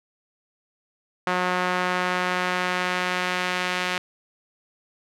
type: tone with band-pass filter sweep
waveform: sawtooth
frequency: 181.2 Hz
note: F#3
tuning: 36 cents flat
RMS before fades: -25 dBFS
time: 1.27-3.98 s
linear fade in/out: 2 ms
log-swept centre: 1300 to 2400 Hz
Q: 1
effects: none